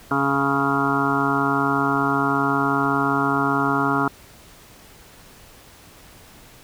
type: harmonic tone with a mistuned harmonic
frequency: 139.2 Hz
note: C#3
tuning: 8 cents sharp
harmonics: 1 / 2 / 3 / 5 / 6 / 7 / 8 / 9 / 10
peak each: -29 / -23 / -28 / -29 / -29 / -28 / -27 / -26 / -25 dBFS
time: 0.11-4.08 s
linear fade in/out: 2 ms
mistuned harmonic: 8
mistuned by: -23 cents
effects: pink hiss -47 dBFS RMS until 6.63 s